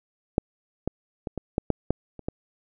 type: clicks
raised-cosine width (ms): 2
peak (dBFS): -6 / -12 / -17 / -17 / -9 / -7 / -8 / -26 / -15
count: 9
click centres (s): 0.381 / 0.876 / 1.272 / 1.377 / 1.581 / 1.703 / 1.906 / 2.193 / 2.285
effects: none